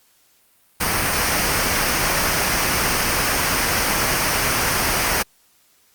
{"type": "noise with comb filter", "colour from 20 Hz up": "pink", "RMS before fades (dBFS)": -20, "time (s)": [0.8, 5.23], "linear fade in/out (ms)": 10, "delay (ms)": 0.27, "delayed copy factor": -0.5, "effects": ["white hiss -58 dBFS RMS until 5.94 s", "Opus 48 kbps"]}